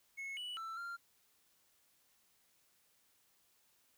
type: tone with pitch steps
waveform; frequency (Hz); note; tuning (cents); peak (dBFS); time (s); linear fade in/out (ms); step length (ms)
triangle; 2187 / 2953 / 1331 / 1388; C#7 / F#7 / E6 / F6; -24 / -4 / +16 / -11; -40; 0.17-0.97; 20; 200
effects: white hiss -73 dBFS RMS until 3.97 s